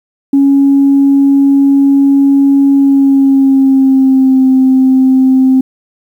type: tone with pitch glide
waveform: sine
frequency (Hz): 277.2 to 261.6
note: C#4 to C4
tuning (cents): 0 to 0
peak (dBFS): -3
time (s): 0.33-5.61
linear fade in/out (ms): 5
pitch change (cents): -100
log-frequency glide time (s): 2.73-4.47
effects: tanh soft clip ceiling 0 dBFS + 7-bit